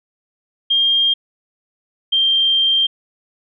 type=tone pair in turn; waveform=sine; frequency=3210 / 3171 Hz; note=G7 / G7; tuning=+40 / +19 cents; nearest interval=unison; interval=21 cents; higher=first; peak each=-12 dBFS; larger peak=neither; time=0.7-1.14 / 2.12-2.87 s; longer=second; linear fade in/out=10 ms; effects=none